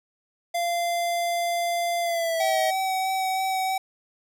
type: tone with pitch glide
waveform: square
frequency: 690 to 636.4 Hz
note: F5 to D#5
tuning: -21 to +39 cents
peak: -24 dBFS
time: 0.54-2.71 s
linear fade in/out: 10 ms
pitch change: -140 cents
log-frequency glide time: 2.01-2.59 s
type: tone with vibrato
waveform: square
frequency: 760 Hz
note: F#5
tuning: 46 cents sharp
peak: -24 dBFS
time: 2.4-3.78 s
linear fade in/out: 5 ms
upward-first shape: sine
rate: 3.1 Hz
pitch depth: 11 cents each way
effects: none